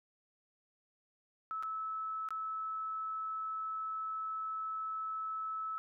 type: tone with dropouts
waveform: sine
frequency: 1303 Hz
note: E6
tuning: 20 cents flat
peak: -36 dBFS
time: 1.51-5.78 s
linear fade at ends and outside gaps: 0 ms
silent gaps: 1.626-1.633 / 2.288-2.306 s
effects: none